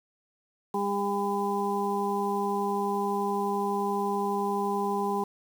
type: harmonic tone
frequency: 201.3 Hz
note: G3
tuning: 46 cents sharp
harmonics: 1 / 2 / 4 / 5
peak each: -32 / -30 / -31 / -32 dBFS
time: 0.74-5.24 s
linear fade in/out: 5 ms
effects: 8-bit